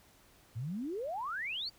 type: exponential sweep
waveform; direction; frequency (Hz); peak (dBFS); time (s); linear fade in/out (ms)
sine; up; 103.83 to 4769; -35; 0.55-1.7; 20
effects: pink hiss -63 dBFS RMS until 1.78 s